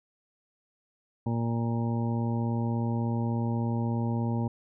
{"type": "harmonic tone", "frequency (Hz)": 116.54, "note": "A#2", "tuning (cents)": 0, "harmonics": [1, 2, 3, 4, 5, 7, 8], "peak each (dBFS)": [-28, -30, -39, -42, -43, -41, -42], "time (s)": [1.26, 4.48], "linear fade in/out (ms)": 5, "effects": []}